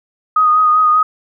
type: tone with vibrato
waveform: sine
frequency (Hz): 1244.5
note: D#6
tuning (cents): 0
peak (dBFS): -8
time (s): 0.36-1.03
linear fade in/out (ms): 5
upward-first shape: sine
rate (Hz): 5.1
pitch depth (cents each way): 23
effects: none